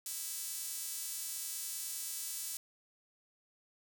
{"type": "tone with high-pass filter", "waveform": "sawtooth", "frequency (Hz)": 329.6, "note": "E4", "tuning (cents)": 0, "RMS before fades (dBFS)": -41, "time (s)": [0.06, 2.57], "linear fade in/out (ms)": 2, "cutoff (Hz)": 7900, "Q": 0.93, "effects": []}